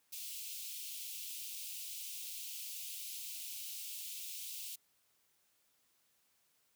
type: high-pass noise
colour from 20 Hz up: white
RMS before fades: -45 dBFS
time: 0.12-4.76 s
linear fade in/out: 10 ms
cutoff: 2500 Hz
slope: 48 dB/octave
effects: white hiss -75 dBFS RMS until 6.75 s + high-pass 60 Hz 12 dB/octave